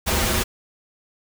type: noise with comb filter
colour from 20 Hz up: pink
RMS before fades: -21 dBFS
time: 0.06-0.44 s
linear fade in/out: 20 ms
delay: 6.9 ms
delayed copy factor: -1
effects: none